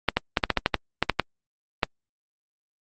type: clicks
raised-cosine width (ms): 0.3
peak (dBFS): -3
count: 12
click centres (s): 0.087 / 0.17 / 0.372 / 0.438 / 0.503 / 0.573 / 0.661 / 0.743 / 1.026 / 1.097 / 1.197 / 1.832
effects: Opus 32 kbps